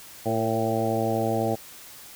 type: harmonic tone with a mistuned harmonic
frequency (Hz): 112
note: A2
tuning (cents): +31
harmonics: 1 / 2 / 3 / 4 / 5 / 6 / 7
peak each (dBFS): -30 / -30 / -30 / -30 / -30 / -30 / -30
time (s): 0.25-1.56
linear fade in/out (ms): 20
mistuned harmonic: 4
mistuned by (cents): +30
effects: white hiss -45 dBFS RMS until 2.15 s